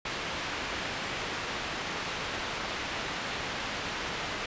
white low-pass noise, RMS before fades -35 dBFS, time 0.05-4.46 s, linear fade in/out 5 ms, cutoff 2800 Hz, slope 12 dB/octave, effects resampled to 16000 Hz

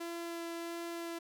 sawtooth tone with vibrato, 337.9 Hz, E4, 43 cents sharp, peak -35 dBFS, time 0-1.19 s, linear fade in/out 10 ms, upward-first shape sine, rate 1.5 Hz, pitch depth 8 cents each way, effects none

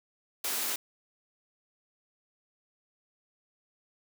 white high-pass noise, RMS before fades -32 dBFS, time 0.44-0.76 s, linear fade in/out 5 ms, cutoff 220 Hz, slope 96 dB/octave, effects none

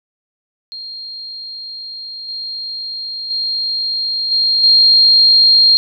sine tone with level steps, 4218 Hz, C8, 13 cents sharp, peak -26 / -22 / -16 / -11 / -6 dBFS, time 0.72-5.77 s, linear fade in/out 0 ms, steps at 2.28 / 3.3 / 4.31 / 4.63 s, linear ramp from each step 10 ms, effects none

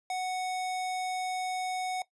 square tone, 740 Hz, F#5, in tune, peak -31 dBFS, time 0.1-2.02 s, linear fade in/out 2 ms, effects noise-tail reverb RT60 0.1 s tail -17 dB re dry + resampled to 24000 Hz

